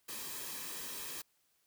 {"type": "noise with comb filter", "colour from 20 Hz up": "white", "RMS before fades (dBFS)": -43, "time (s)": [0.08, 1.22], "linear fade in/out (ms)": 10, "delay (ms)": 1.4, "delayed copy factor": -0.55, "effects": ["white hiss -75 dBFS RMS until 1.66 s"]}